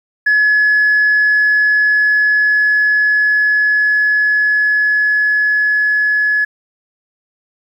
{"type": "tone with level ramp", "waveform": "sine", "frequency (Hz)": 1700, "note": "G#6", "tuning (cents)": 40, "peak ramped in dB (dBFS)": [-7, -10], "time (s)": [0.26, 6.45], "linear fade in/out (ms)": 10, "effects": ["tanh soft clip ceiling -6 dBFS", "8-bit"]}